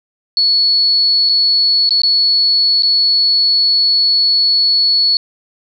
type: tone with dropouts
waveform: sine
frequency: 4400 Hz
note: C#8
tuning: 14 cents flat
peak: -9 dBFS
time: 0.37-5.17 s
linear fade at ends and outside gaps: 1 ms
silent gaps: 1.29-1.294 / 1.892-1.907 / 2.018-2.034 / 2.823-2.832 s
effects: none